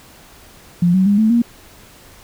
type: tone with pitch steps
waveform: sine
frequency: 174.61 / 188.23 / 202.9 / 218.7 / 235.8 Hz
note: F3 / F#3 / G#3 / A3 / A#3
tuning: 0 / +30 / -40 / -10 / +20 cents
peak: -10 dBFS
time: 0.82-1.42 s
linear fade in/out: 5 ms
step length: 120 ms
effects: pink hiss -44 dBFS RMS until 2.23 s